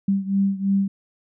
sine beating tone pair, 195.4 / 198.4 Hz, G3 / G3, -5 / +21 cents, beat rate 3 Hz, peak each -20 / -23 dBFS, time 0.08-0.88 s, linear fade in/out 5 ms, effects none

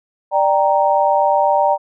sine chord, G minor, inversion second, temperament equal with one note detuned, 591.1 / 784 / 932.3 Hz, D5 / G5 / Bb5, +11 / 0 / 0 cents, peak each -16 dBFS, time 0.31-1.78 s, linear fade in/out 50 ms, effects none

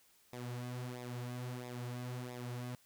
sawtooth tone with flanger, 123.47 Hz, B2, in tune, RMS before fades -43 dBFS, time 0.33-2.75 s, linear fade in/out 0 ms, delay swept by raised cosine 0.67 to 5.97 ms, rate 1.5 Hz, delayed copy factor -0.7, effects white hiss -68 dBFS RMS until 2.85 s

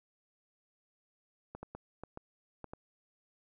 clicks, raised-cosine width 1 ms, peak -29 dBFS, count 7, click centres 1.55 / 1.63 / 1.75 / 2.036 / 2.174 / 2.643 / 2.735 s, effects none

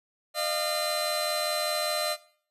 sawtooth tone cluster, 608 / 693 / 4077 Hz, D#5 / F5 / C8, -40 / -14 / -46 cents, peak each -26 / -29 / -29 dBFS, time 0.34-2.17 s, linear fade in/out 50 ms, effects noise-tail reverb RT60 0.5 s tail -17 dB re dry + resampled to 32000 Hz

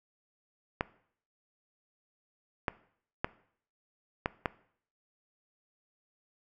clicks, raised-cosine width 0.5 ms, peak -13 dBFS, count 5, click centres 0.809 / 2.682 / 3.245 / 4.259 / 4.458 s, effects noise-tail reverb RT60 0.6 s tail -19 dB re dry

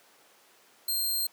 10% pulse tone, 4186 Hz, C8, in tune, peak -20 dBFS, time 0.88-1.27 s, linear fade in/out 5 ms, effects pink hiss -59 dBFS RMS until 1.32 s + high-pass 400 Hz 12 dB/octave

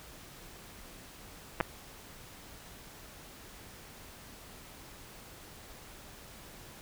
clicks, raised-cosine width 0.5 ms, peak -13 dBFS, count 2, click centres 1.603 / 1.609 s, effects pink hiss -51 dBFS RMS until 6.81 s

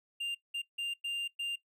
triangle tone bursts at uneven times, 2794 Hz, F7, in tune, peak -31 dBFS, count 5, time 0.2-0.35 / 0.54-0.62 / 0.78-0.94 / 1.04-1.28 / 1.39-1.56 s, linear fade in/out 10 ms, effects noise-tail reverb RT60 0.1 s tail -19 dB re dry

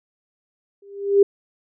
sine tone with exponential growth, 399.8 Hz, G4, 34 cents sharp, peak -7 dBFS, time 0.82-1.23 s, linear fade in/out 5 ms, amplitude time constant 89 ms, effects none

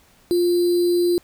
sine tone with sample-and-hold, 350 Hz, F4, 4 cents sharp, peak -15 dBFS, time 0.31-1.18 s, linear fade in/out 0 ms, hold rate 4410 Hz, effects pink hiss -55 dBFS RMS until 1.23 s

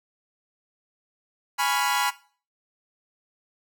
sawtooth chord, C# dominant seventh, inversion second, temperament equal, 830.6 / 987.8 / 1108.7 / 1396.9 Hz, G#5 / B5 / C#6 / E#6, 0 / 0 / 0 / 0 cents, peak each -23 / -22 / -27 / -26 dBFS, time 1.58-2.11 s, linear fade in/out 20 ms, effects noise-tail reverb RT60 0.4 s tail -17 dB re dry

